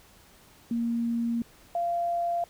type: tone pair in turn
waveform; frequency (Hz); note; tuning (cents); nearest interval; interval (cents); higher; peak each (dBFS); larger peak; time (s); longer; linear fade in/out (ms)
sine; 233.5 / 689.9; A#3 / F5; +3 / -21; octave + perfect fifth; 1876; second; -25; neither; 0.71-1.42 / 1.75-2.44; first; 2
effects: pink hiss -56 dBFS RMS until 2.49 s